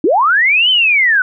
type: linear two-way sweep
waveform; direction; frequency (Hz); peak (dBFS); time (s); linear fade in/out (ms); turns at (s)
sine; up then down; 272.4 to 3102 to 1456; -8; 0.04-1.22; 2; 0.7
effects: none